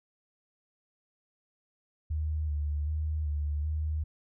sine tone with vibrato, 75.5 Hz, D2, 48 cents sharp, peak -28 dBFS, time 2.1-4.04 s, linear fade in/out 10 ms, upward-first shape square, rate 1.3 Hz, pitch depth 37 cents each way, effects none

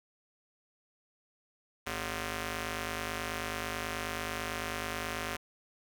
5% pulse ring-modulated tone, 165.2 Hz, E3, 4 cents sharp, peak -20 dBFS, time 1.86-5.37 s, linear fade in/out 10 ms, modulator 884 Hz, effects none

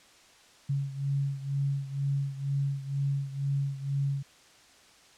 sine beating tone pair, 138.59 / 140.69 Hz, C#3 / C#3, 0 / +26 cents, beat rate 2.1 Hz, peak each -29 / -33 dBFS, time 0.69-4.23 s, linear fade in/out 10 ms, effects white hiss -57 dBFS RMS until 5.17 s + low-pass 7000 Hz 12 dB/octave

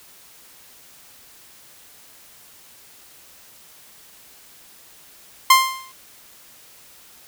sawtooth tone with exponential decay, 1051 Hz, C6, 7 cents sharp, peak -3 dBFS, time 5.5-5.92 s, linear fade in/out 5 ms, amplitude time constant 90 ms, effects white hiss -48 dBFS RMS until 7.27 s

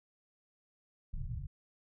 pink low-pass noise, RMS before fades -39 dBFS, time 1.13-1.47 s, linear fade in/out 10 ms, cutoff 150 Hz, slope 48 dB/octave, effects none

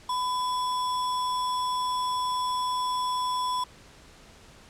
sine tone with sample-and-hold, 1001 Hz, B5, 23 cents sharp, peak -25 dBFS, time 0.09-3.64 s, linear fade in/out 5 ms, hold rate 4410 Hz, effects pink hiss -52 dBFS RMS until 4.69 s + low-pass 8000 Hz 12 dB/octave

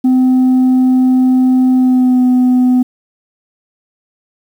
sine tone with pitch glide, 256.2 to 251.5 Hz, C4 to B3, -36 to +32 cents, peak -4 dBFS, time 0.04-2.83 s, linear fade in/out 10 ms, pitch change -32 cents, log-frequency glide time 1.75-2.23 s, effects tanh soft clip ceiling -6 dBFS + 7-bit

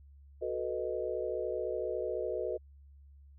sine chord, B dominant seventh, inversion second, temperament equal, 370 / 440 / 493.9 / 622.3 Hz, F#4 / A4 / B4 / D#5, 0 / 0 / 0 / 0 cents, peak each -38 / -38 / -37 / -38 dBFS, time 0.41-2.58 s, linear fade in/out 20 ms, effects added 70 Hz sine -53 dBFS peak until 3.38 s

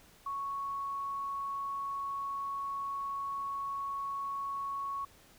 sine tone, 1108.7 Hz, C#6, in tune, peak -34 dBFS, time 0.26-5.05 s, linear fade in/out 5 ms, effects pink hiss -60 dBFS RMS until 5.38 s

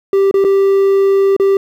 triangle tone with dropouts, 392 Hz, G4, in tune, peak -6 dBFS, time 0.13-1.57 s, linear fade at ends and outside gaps 2 ms, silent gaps 0.312-0.341 / 0.442-0.447 / 1.365-1.398 s, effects 8-bit

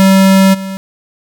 square tone with level steps, 192.3 Hz, G3, 33 cents flat, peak -5 / -20 dBFS, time 0-0.77 s, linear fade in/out 0 ms, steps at 0.53 s, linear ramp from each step 20 ms, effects none

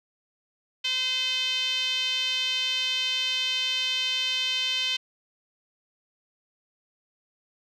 5% pulse tone with band-pass filter, 514 Hz, C5, 31 cents flat, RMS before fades -27 dBFS, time 0.84-4.97 s, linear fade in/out 10 ms, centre 3100 Hz, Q 4.3, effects none

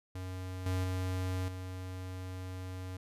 square tone with level steps, 92.5 Hz, F#2, in tune, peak -39 / -31 / -33 / -40 dBFS, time 0.15-2.97 s, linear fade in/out 5 ms, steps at 0.66 / 0.84 / 1.48 s, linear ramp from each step 2 ms, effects resampled to 32000 Hz

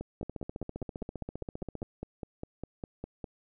two click trains, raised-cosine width 2 ms, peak -24 / -24 dBFS, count 17 / 25, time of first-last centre 0.01-3.242 / 0.23-1.819 s, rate 4.95 / 15.1 Hz, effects none

